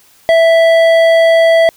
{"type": "tone with hard clipping", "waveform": "sine", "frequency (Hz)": 659.3, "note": "E5", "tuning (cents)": 0, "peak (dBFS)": -7, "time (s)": [0.29, 1.69], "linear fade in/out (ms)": 0, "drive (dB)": 10, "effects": ["white hiss -47 dBFS RMS until 1.76 s"]}